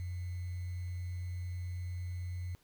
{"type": "tone with sample-and-hold", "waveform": "sine", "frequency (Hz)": 89.1, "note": "F2", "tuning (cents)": 35, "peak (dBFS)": -36, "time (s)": [0, 2.55], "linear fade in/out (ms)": 0, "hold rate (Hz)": 2100, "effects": ["pink hiss -69 dBFS RMS until 2.63 s"]}